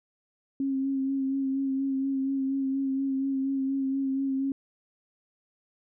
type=tone with vibrato; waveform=sine; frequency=270 Hz; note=C#4; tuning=45 cents flat; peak=-25 dBFS; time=0.6-4.52 s; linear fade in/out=2 ms; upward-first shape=sine; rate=4.2 Hz; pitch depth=23 cents each way; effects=none